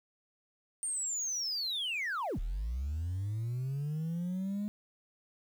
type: linear two-way sweep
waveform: sine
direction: down then up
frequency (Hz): 8870 to 34.86 to 209.8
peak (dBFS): -30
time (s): 0.83-4.68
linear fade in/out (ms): 0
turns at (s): 2.39
effects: tanh soft clip ceiling -31 dBFS + 10-bit